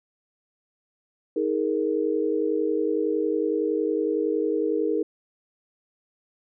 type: chord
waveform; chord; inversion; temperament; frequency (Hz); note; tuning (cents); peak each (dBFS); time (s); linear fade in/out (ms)
sine; D# suspended fourth; none; equal with one note detuned; 315.7 / 415.3 / 466.2; D#4 / G#4 / A#4; +25 / 0 / 0; -26; 1.36-5.03; 5
effects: none